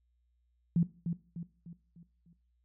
sine tone with echo, 170.8 Hz, F3, 38 cents flat, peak -23 dBFS, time 0.76-0.83 s, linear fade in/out 2 ms, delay 300 ms, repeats 5, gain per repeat -7 dB, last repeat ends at 2.33 s, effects noise-tail reverb RT60 0.4 s tail -17 dB re dry + added 60 Hz sine -70 dBFS peak until 2.64 s

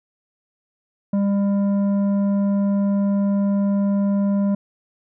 triangle tone with tanh clipping, 200 Hz, G3, 35 cents sharp, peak -18 dBFS, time 1.13-4.55 s, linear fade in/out 5 ms, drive 13 dB, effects none

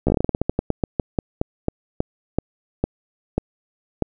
slowing click train, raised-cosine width 2 ms, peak -5 dBFS, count 24, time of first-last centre 0.07-4.023 s, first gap 14 ms, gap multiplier 1.19, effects none

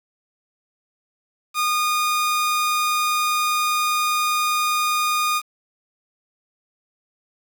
sawtooth tone, 1225 Hz, D#6, 27 cents flat, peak -15 dBFS, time 1.54-5.42 s, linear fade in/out 50 ms, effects 7-bit

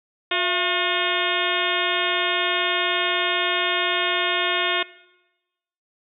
harmonic tone with a mistuned harmonic, 359.8 Hz, F#4, 48 cents flat, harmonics 1 / 2 / 3 / 4 / 5 / 6 / 7 / 8 / 9 / 10, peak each -29 / -29 / -29 / -29 / -29 / -29 / -29 / -29 / -29 / -29 dBFS, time 0.31-4.83 s, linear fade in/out 5 ms, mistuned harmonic 2, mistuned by -92 cents, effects noise-tail reverb RT60 1.0 s tail -20 dB re dry

